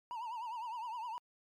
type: tone with vibrato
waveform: triangle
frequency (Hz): 931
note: A#5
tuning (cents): -2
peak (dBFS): -37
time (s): 0.11-1.18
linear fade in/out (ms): 0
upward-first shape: triangle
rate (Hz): 9.8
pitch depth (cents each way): 140
effects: MP3 96 kbps